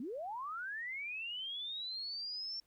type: linear sweep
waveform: sine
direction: up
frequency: 215.4 to 5470 Hz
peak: -39 dBFS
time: 0-2.6 s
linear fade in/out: 2 ms
effects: pink hiss -75 dBFS RMS until 2.66 s